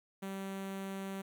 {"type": "tone with notch filter", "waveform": "sawtooth", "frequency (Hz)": 194, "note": "G3", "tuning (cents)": -18, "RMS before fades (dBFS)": -41, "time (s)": [0.22, 1.22], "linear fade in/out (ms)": 10, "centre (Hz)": 5000, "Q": 1.9, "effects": ["12-bit"]}